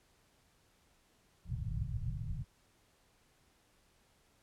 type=low-pass noise; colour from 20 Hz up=white; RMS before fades=-38 dBFS; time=1.45-2.45 s; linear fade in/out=50 ms; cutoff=150 Hz; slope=48 dB/octave; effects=pink hiss -70 dBFS RMS until 4.42 s + low-pass 12000 Hz 12 dB/octave